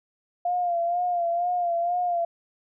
sine tone with vibrato, 698.5 Hz, F5, in tune, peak -22 dBFS, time 0.45-2.25 s, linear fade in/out 5 ms, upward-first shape sine, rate 2.1 Hz, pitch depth 48 cents each way, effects none

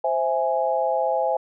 sine chord, C augmented, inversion none, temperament equal, 523.3 / 659.3 / 830.6 Hz, C5 / E5 / G#5, 0 / 0 / 0 cents, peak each -24 dBFS, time 0.04-1.37 s, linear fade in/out 5 ms, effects none

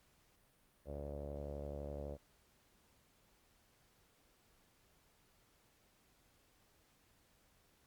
sawtooth tone with low-pass filter, 71.9 Hz, D2, 36 cents flat, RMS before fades -45 dBFS, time 0.85-2.18 s, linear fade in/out 50 ms, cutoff 560 Hz, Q 6, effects pink hiss -72 dBFS RMS until 7.86 s + Opus 48 kbps

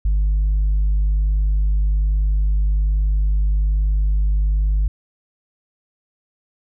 sine tone, 50.6 Hz, G#1, 44 cents flat, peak -12 dBFS, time 0.05-4.88 s, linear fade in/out 5 ms, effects tanh soft clip ceiling -13 dBFS

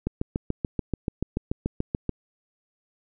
click train, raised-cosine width 3 ms, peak -12 dBFS, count 15, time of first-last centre 0.07-2.093 s, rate 6.92 Hz, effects none

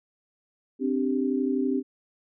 sine chord, C suspended second, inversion none, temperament equal, 261.6 / 293.7 / 392 Hz, C4 / D4 / G4, 0 / 0 / 0 cents, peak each -25 / -29 / -29 dBFS, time 0.79-1.83 s, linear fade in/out 50 ms, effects none

